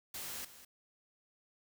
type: noise with echo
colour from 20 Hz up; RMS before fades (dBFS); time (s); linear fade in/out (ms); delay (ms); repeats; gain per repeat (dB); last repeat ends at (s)
white; -43; 0.14-0.45; 5; 200; 1; -13; 0.65
effects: none